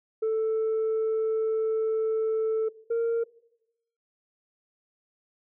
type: tone pair in turn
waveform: sine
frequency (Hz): 441.3 / 461.9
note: A4 / A#4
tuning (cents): +5 / -16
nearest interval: minor second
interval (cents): 79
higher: second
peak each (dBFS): -21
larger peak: neither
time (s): 0.22-2.69 / 2.9-3.24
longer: first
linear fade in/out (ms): 10
effects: noise-tail reverb RT60 0.9 s tail -21 dB re dry + tanh soft clip ceiling -22 dBFS